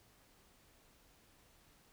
silence, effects pink hiss -67 dBFS RMS until 1.92 s

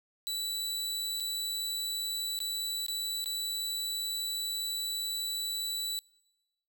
sawtooth tone with dropouts, 3951 Hz, B7, in tune, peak -29 dBFS, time 0.27-5.99 s, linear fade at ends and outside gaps 0 ms, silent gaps 1.2-1.205 / 2.39-2.403 / 2.864-2.883 / 3.243-3.259 s, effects noise-tail reverb RT60 1.0 s tail -25 dB re dry

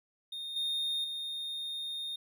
triangle tone with level steps, 3676 Hz, A#7, 25 cents flat, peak -36 / -29 / -34 dBFS, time 0.32-2.16 s, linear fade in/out 5 ms, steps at 0.56 / 1.04 s, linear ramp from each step 5 ms, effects none

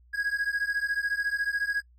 triangle beating tone pair, 1645 / 1659 Hz, G#6 / G#6, -17 / -2 cents, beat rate 14 Hz, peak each -27 / -28 dBFS, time 0.13-1.82 s, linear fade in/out 20 ms, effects noise-tail reverb RT60 0.1 s tail -25 dB re dry + added 60 Hz sine -55 dBFS peak until 1.98 s

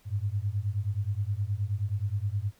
sine beating tone pair, 97.1 / 106.6 Hz, G2 / G#2, -16 / +46 cents, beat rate 9.5 Hz, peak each -30 dBFS, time 0.05-2.52 s, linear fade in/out 50 ms, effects pink hiss -63 dBFS RMS until 2.59 s

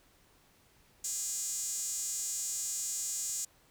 sawtooth tone with high-pass filter, 410 Hz, G#4, 22 cents flat, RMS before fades -36 dBFS, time 1.04-3.45 s, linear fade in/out 5 ms, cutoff 7100 Hz, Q 4.7, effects pink hiss -65 dBFS RMS until 3.7 s

